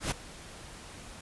pink noise with ADSR envelope, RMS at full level -29 dBFS, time 0-1.21 s, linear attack 110 ms, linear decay 15 ms, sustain -18 dB, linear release 5 ms, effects resampled to 24000 Hz

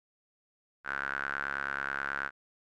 sawtooth tone with band-pass filter, 69.3 Hz, C#2, in tune, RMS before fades -35 dBFS, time 0.84-2.31 s, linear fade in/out 50 ms, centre 1500 Hz, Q 8.9, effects none

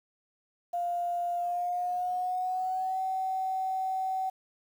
sine tone with pitch glide, 699 to 757.9 Hz, F5 to F#5, +1 to +41 cents, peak -28 dBFS, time 0.73-4.3 s, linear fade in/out 10 ms, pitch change +140 cents, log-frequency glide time 1.35-3.01 s, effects 9-bit

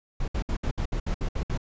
brown noise bursts, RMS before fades -27 dBFS, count 10, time 0.2-1.576 s, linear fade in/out 5 ms, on 80 ms, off 64 ms, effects resampled to 16000 Hz

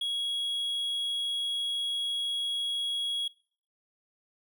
triangle tone, 3322 Hz, G#7, in tune, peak -27 dBFS, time 0.01-3.28 s, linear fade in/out 5 ms, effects noise-tail reverb RT60 0.5 s tail -22 dB re dry

